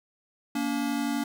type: tone pair together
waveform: square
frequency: 233.4 / 285.2 Hz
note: A#3 / C#4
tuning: +2 / +49 cents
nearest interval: minor third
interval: 347 cents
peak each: -31 / -29 dBFS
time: 0.55-1.24 s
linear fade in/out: 5 ms
effects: none